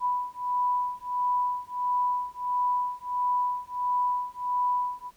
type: beating tone pair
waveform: sine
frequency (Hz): 987.8 / 989.3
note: B5 / B5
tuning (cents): 0 / +3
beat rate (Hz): 1.5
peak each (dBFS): -28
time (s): 0-5.11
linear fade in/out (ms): 50
effects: pink hiss -61 dBFS RMS until 5.16 s